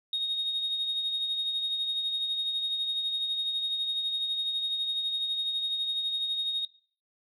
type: tone with tremolo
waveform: sine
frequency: 3729 Hz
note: A#7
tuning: in tune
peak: -24 dBFS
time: 0.13-6.65 s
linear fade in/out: 2 ms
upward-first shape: triangle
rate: 12 Hz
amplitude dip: 50%
effects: noise-tail reverb RT60 0.5 s tail -22 dB re dry + tanh soft clip ceiling -23 dBFS